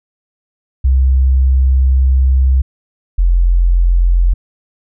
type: tone pair in turn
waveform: sine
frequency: 65.41 / 43.66 Hz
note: C2 / F1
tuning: 0 / 0 cents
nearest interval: perfect fifth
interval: 700 cents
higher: first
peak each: -7 dBFS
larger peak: neither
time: 0.84-2.62 / 3.18-4.34 s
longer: first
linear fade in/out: 10 ms
effects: none

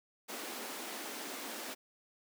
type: high-pass noise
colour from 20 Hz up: pink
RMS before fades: -43 dBFS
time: 0.28-1.75 s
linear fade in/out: 20 ms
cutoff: 230 Hz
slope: 48 dB/octave
effects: none

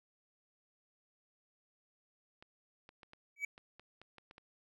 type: clicks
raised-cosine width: 0.3 ms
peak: -38 dBFS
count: 10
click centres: 2.425 / 2.891 / 3.032 / 3.134 / 3.579 / 3.796 / 4.016 / 4.183 / 4.311 / 4.381 s
type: tone with exponential growth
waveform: triangle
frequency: 2278 Hz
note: C#7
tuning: 47 cents sharp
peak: -29 dBFS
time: 3.36-3.45 s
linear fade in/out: 5 ms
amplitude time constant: 18 ms
effects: none

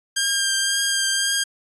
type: tone with vibrato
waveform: 10% pulse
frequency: 1600 Hz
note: G6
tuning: 35 cents sharp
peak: -10 dBFS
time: 0.16-1.44 s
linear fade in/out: 10 ms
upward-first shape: triangle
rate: 1.9 Hz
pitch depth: 20 cents each way
effects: resampled to 24000 Hz

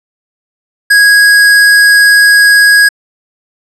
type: tone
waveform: square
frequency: 1653 Hz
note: G#6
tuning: 9 cents flat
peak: -3 dBFS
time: 0.9-2.89 s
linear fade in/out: 10 ms
effects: low-pass 12000 Hz 12 dB/octave

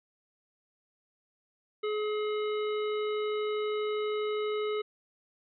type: harmonic tone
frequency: 423.8 Hz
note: G#4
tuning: 35 cents sharp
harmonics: 1 / 3 / 5 / 7 / 9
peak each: -29 / -39 / -43 / -46 / -48 dBFS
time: 1.83-4.82 s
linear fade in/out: 10 ms
effects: none

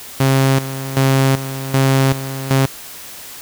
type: tone with tremolo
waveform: sawtooth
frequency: 134.4 Hz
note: C3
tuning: 47 cents sharp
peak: -7 dBFS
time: 0.2-2.66 s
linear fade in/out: 5 ms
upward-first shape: square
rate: 1.3 Hz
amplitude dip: 75%
effects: white hiss -34 dBFS RMS until 3.41 s

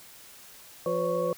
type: tone cluster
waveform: sine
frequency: 173.3 / 357.7 / 506 / 561 / 1110 Hz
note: F3 / F4 / B4 / C#5 / C#6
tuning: -13 / +41 / +42 / +21 / +2 cents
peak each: -35 / -35 / -27 / -32 / -35 dBFS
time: 0.86-1.33 s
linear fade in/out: 2 ms
effects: white hiss -50 dBFS RMS until 1.37 s

